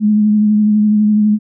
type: tone with vibrato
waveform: sine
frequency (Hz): 211.2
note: G#3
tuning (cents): +29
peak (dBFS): -8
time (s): 0-1.39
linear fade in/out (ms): 50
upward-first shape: triangle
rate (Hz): 12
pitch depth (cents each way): 28
effects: none